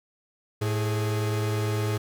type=tone pair together; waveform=45% pulse; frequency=108.5 / 414.4 Hz; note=A2 / G#4; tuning=-24 / -4 cents; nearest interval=octave + major seventh; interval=2320 cents; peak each=-25 / -32 dBFS; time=0.61-1.98 s; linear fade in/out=10 ms; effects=none